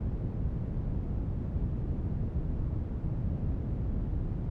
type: low-pass noise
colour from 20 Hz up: white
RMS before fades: -32 dBFS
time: 0-4.5 s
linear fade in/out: 10 ms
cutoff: 120 Hz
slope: 12 dB/octave
effects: none